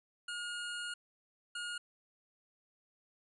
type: tone bursts at uneven times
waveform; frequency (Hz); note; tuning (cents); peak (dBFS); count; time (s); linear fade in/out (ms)
25% pulse; 1430; F6; +41; -35; 2; 0.28-0.94 / 1.55-1.78; 5
effects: resampled to 24000 Hz